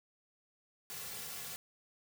white noise with comb filter, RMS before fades -44 dBFS, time 0.9-1.56 s, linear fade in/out 0 ms, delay 3.2 ms, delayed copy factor -0.85, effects none

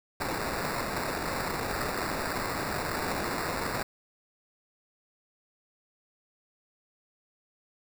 white noise with sample-and-hold, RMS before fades -32 dBFS, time 0.2-3.83 s, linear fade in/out 5 ms, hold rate 3150 Hz, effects none

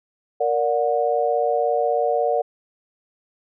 sine chord, Bb augmented, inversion none, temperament just, 466.2 / 582.7 / 728.4 Hz, Bb4 / D5 / F#5, 0 / -14 / -27 cents, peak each -22 dBFS, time 0.4-2.42 s, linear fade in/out 10 ms, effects none

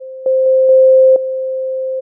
sine tone with level steps, 523.3 Hz, C5, in tune, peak -26 / -9 / -7 / -4 / -16 dBFS, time 0-2.01 s, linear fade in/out 20 ms, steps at 0.26 / 0.46 / 0.69 / 1.16 s, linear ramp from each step 2 ms, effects none

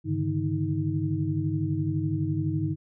sine tone cluster, 100.8 / 142.8 / 154.7 / 315.5 Hz, G2 / D3 / D#3 / D#4, +49 / -48 / -10 / +24 cents, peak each -30 dBFS, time 0.04-2.76 s, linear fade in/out 50 ms, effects none

